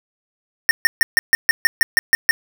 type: tone bursts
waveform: square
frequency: 1829 Hz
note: A#6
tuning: 33 cents flat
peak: -10 dBFS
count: 11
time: 0.69-2.31 s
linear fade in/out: 0 ms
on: 20 ms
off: 140 ms
effects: none